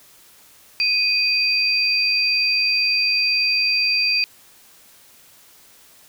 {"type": "tone pair together", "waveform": "sine", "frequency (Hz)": [2489, 4699], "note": ["D#7", "D8"], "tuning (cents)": [0, 0], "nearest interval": "major seventh", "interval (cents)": 1100, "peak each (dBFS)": -19, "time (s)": [0.8, 4.24], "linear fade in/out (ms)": 0, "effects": ["white hiss -50 dBFS RMS until 6.08 s"]}